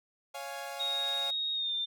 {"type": "chord", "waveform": "sawtooth", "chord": "Db major", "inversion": "none", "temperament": "equal", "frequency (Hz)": [554.4, 698.5, 830.6], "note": ["Db5", "F5", "Ab5"], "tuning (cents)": [0, 0, 0], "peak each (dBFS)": -39, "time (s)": [0.34, 1.31], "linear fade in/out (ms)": 10}
{"type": "tone with pitch glide", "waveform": "sine", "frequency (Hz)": [3751, 3592], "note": ["A#7", "A7"], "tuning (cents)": [10, 35], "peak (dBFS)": -30, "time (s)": [0.79, 1.86], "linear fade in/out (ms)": 20, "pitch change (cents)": -75, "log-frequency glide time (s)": [1.53, 1.73]}
{"effects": []}